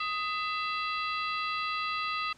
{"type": "harmonic tone with a mistuned harmonic", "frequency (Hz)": 670, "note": "E5", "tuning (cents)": 28, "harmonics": [2, 3, 4, 5, 6, 7], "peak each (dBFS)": [-32, -40, -36, -43, -42, -44], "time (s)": [0, 2.33], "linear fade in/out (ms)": 5, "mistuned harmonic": 2, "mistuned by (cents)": -120, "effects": ["pink hiss -59 dBFS RMS until 2.37 s", "low-pass 8000 Hz 12 dB/octave"]}